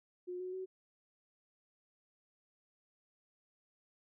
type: tone with pitch steps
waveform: sine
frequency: 359.8 / 367.4 / 375.1 Hz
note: F#4 / F#4 / F#4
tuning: -48 / -12 / +24 cents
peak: -39 dBFS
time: 0.27-0.66 s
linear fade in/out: 20 ms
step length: 130 ms
effects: none